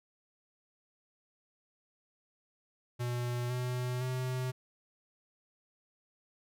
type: tone with pitch steps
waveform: square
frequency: 121.8 / 124.86 / 128 Hz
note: B2 / B2 / C3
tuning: -24 / +19 / -38 cents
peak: -33 dBFS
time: 2.99-4.52 s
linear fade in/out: 20 ms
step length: 510 ms
effects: none